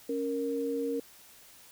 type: tone pair together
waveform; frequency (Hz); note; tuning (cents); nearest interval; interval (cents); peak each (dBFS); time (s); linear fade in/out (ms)
sine; 277.2 / 466.2; C#4 / A#4; 0 / 0; major sixth; 900; -33 / -31; 0.09-1; 5
effects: white hiss -55 dBFS RMS until 1.71 s